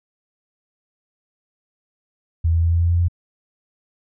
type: tone with pitch steps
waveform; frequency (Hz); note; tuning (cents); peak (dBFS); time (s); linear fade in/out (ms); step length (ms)
sine; 82.41 / 83.13 / 83.85 / 84.58 / 85.32 / 86.06 / 86.81; E2 / E2 / E2 / E2 / F2 / F2 / F2; 0 / +15 / +30 / +45 / -40 / -25 / -10; -14; 2.44-3.084; 10; 92
effects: none